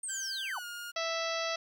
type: linear sweep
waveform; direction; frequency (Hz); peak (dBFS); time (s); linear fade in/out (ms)
sine; down; 8870 to 673; -35; 0.03-0.59; 5
type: tone with pitch glide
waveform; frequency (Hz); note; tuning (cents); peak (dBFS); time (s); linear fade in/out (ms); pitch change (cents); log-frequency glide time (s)
sawtooth; 1568 to 1421.3; G6 to F6; 0 to +30; -36; 0.08-0.92; 20; -170; 0.5-0.65
type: harmonic tone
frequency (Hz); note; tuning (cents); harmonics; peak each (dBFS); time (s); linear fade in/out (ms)
659.3; E5; 0; 1 / 2 / 3 / 4 / 5 / 6 / 7 / 8 / 9; -35 / -38 / -40 / -41 / -42 / -43 / -43 / -44 / -45; 0.96-1.56; 5
effects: 11-bit